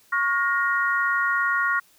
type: tone cluster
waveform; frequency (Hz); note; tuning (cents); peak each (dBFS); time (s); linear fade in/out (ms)
sine; 1107 / 1424 / 1871; C#6 / F6 / A#6; -3 / +33 / +6; -25 / -23 / -25; 0.12-1.8; 10
effects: white hiss -58 dBFS RMS until 1.98 s